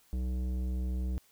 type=tone with tanh clipping; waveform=sine; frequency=62.7 Hz; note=B1; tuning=27 cents sharp; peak=-32 dBFS; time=0.13-1.18 s; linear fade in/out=0 ms; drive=13 dB; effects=white hiss -65 dBFS RMS until 1.31 s

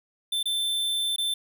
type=tone with dropouts; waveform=square; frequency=3545 Hz; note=A7; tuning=12 cents sharp; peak=-25 dBFS; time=0.32-1.34 s; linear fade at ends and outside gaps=5 ms; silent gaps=0.429-0.456 / 1.162-1.182 s; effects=none

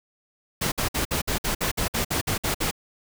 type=noise bursts; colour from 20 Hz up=pink; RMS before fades=-25 dBFS; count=13; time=0.61-2.712 s; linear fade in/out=10 ms; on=110 ms; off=56 ms; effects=none

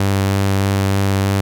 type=tone with vibrato; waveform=sawtooth; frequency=98 Hz; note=G2; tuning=in tune; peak=-10 dBFS; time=0-1.41 s; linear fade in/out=5 ms; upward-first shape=sine; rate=3.2 Hz; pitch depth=10 cents each way; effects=none

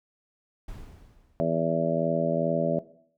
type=noise with exponential decay; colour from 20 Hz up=brown; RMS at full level=-38 dBFS; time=0.68-1.74 s; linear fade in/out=5 ms; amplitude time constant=230 ms
type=harmonic tone; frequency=82.41 Hz; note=E2; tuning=in tune; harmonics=2 / 3 / 4 / 5 / 6 / 7 / 8; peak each=-30 / -31 / -36 / -34 / -35 / -27 / -28 dBFS; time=1.4-2.79 s; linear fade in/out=0 ms
effects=noise-tail reverb RT60 0.6 s tail -17 dB re dry

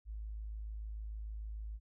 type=tone; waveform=sine; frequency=53.4 Hz; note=G#1; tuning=49 cents sharp; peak=-40 dBFS; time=0.05-1.8 s; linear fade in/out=50 ms; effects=none

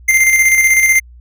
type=tone with tremolo; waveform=square; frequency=2093 Hz; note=C7; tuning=in tune; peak=-7 dBFS; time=0.08-1 s; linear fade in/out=10 ms; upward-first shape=square; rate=16 Hz; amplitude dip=40%; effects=added 60 Hz sine -36 dBFS peak until 1.2 s

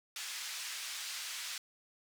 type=band-pass noise; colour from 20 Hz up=white; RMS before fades=-42 dBFS; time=0.16-1.58 s; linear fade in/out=2 ms; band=1600 to 6400 Hz; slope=12 dB/octave; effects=none

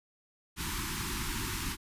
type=band-stop noise; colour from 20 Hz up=pink; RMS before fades=-35 dBFS; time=0.56-1.77 s; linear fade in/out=50 ms; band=380 to 870 Hz; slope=96 dB/octave; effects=resampled to 32000 Hz

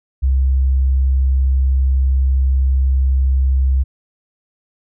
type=tone; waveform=sine; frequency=66.1 Hz; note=C2; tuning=18 cents sharp; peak=-11 dBFS; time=0.22-3.84 s; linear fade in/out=20 ms; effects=none

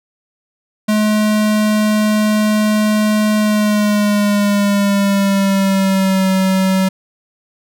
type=tone with pitch glide; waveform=square; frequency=212.9 to 189.67 Hz; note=G#3 to F#3; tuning=+43 to +43 cents; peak=-12 dBFS; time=0.88-6.89 s; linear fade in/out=10 ms; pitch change=-200 cents; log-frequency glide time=3.37-6.29 s; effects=none

